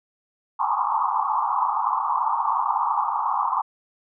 pink band-pass noise, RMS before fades -23 dBFS, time 0.59-3.62 s, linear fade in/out 10 ms, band 810 to 1200 Hz, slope 96 dB/octave, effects none

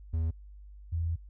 triangle / sine tone pair in turn, 81 / 83.33 Hz, E2 / E2, -30 / +19 cents, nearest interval unison, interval 49 cents, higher second, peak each -25 / -28 dBFS, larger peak first, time 0.13-0.31 / 0.92-1.16 s, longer second, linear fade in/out 10 ms, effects noise-tail reverb RT60 0.1 s tail -25 dB re dry + added 50 Hz sine -46 dBFS peak until 1.29 s

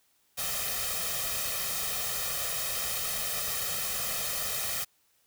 white noise with comb filter, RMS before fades -32 dBFS, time 0.37-4.85 s, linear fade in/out 20 ms, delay 1.6 ms, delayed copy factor +0.9, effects white hiss -69 dBFS RMS until 5.26 s

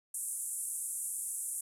pink band-pass noise, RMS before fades -38 dBFS, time 0.14-1.61 s, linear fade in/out 5 ms, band 8300 to 11000 Hz, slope 48 dB/octave, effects none

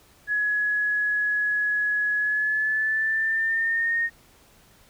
sine tone with pitch glide, 1685 to 1848.2 Hz, G#6 to A#6, +25 to -15 cents, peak -21 dBFS, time 0.27-4.1 s, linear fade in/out 50 ms, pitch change +160 cents, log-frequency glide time 2.16-3.97 s, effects pink hiss -56 dBFS RMS until 4.89 s

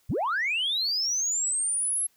sine linear sweep, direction up, 48.68 to 11175 Hz, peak -23 dBFS, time 0.09-2.07 s, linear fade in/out 10 ms, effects tanh soft clip ceiling -21 dBFS + white hiss -66 dBFS RMS until 2.16 s

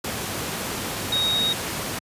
sine tone in noise, 3764 Hz, A#7, 16 cents sharp, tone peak -20 dBFS, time 1.12-1.53 s, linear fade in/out 5 ms, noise pink, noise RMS -28 dBFS, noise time 0.04-1.99 s, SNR +5 dB, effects high-pass 100 Hz 12 dB/octave + resampled to 32000 Hz

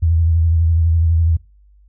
sine tone with vibrato, 82.41 Hz, E2, in tune, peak -11 dBFS, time 0.02-1.37 s, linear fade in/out 10 ms, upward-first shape sine, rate 12 Hz, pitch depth 50 cents each way, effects noise-tail reverb RT60 0.3 s tail -24 dB re dry + added 50 Hz sine -46 dBFS peak until 1.88 s

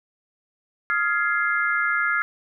sine chord, F minor seventh, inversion third, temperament just, 1257.2 / 1396.9 / 1676.3 / 2095 Hz, Eb6 / F6 / Ab6 / C7, +18 / 0 / +16 / +2 cents, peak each -28 / -23 / -25 / -27 dBFS, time 0.9-2.22 s, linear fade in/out 0 ms, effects none

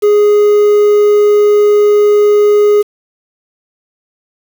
triangle tone with quantisation, 415.3 Hz, G#4, in tune, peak -3 dBFS, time 0.02-2.83 s, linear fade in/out 20 ms, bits 5, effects none

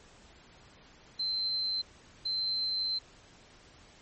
sine tone bursts at uneven times, 4099 Hz, C8, 36 cents flat, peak -29 dBFS, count 2, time 1.19-1.82 / 2.25-2.99 s, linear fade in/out 10 ms, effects pink hiss -57 dBFS RMS until 4.01 s + MP3 32 kbps

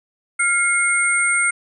sine tone cluster, 1400 / 2153 / 8660 Hz, F6 / C7 / C#9, +4 / +49 / -41 cents, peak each -20 / -18 / -21 dBFS, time 0.39-1.51 s, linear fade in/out 10 ms, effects none

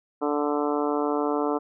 harmonic tone, 146.83 Hz, D3, in tune, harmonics 2 / 3 / 4 / 5 / 6 / 7 / 8 / 9, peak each -27 / -27 / -32 / -32 / -34 / -34 / -36 / -36 dBFS, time 0.21-1.59 s, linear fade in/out 20 ms, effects none

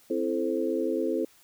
harmonic tone with a mistuned harmonic, 87.31 Hz, F2, in tune, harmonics 3 / 4 / 5 / 6, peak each -32 / -29 / -30 / -32 dBFS, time 0.1-1.25 s, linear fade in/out 5 ms, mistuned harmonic 4, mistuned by -88 cents, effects white hiss -59 dBFS RMS until 1.43 s

